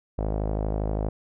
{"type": "tone with low-pass filter", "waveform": "sawtooth", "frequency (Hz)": 52.5, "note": "G#1", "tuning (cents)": 19, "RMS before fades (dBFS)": -27, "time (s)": [0.18, 1.09], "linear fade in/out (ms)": 5, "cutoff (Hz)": 640, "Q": 2.2, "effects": []}